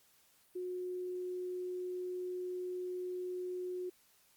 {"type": "tone", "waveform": "sine", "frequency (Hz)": 363.2, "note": "F#4", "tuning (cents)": -32, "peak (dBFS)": -37, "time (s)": [0.55, 3.9], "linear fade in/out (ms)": 10, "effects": ["white hiss -68 dBFS RMS until 4.36 s", "Opus 48 kbps"]}